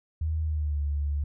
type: tone with pitch glide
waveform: sine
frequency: 78.9 to 72.35 Hz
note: D#2 to D2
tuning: +25 to -25 cents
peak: -25 dBFS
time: 0.21-1.24 s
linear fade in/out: 5 ms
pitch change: -150 cents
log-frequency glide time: 0.42-0.8 s
effects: none